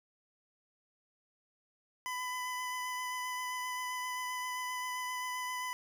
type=tone with vibrato; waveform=25% pulse; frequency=1002 Hz; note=B5; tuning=25 cents sharp; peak=-32 dBFS; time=2.06-5.73 s; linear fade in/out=0 ms; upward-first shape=sine; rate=7.6 Hz; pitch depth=12 cents each way; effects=none